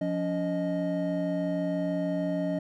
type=tone cluster; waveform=triangle; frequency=176.4 / 282.7 / 620 Hz; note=F3 / C#4 / D#5; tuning=+18 / +34 / -6 cents; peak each=-29 dBFS; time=0.01-2.59 s; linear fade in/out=5 ms; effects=none